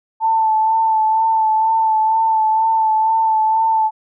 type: tone with vibrato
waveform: sine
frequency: 883 Hz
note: A5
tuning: 6 cents sharp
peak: -12 dBFS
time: 0.2-3.91 s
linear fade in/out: 50 ms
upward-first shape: sine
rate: 2.1 Hz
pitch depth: 24 cents each way
effects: none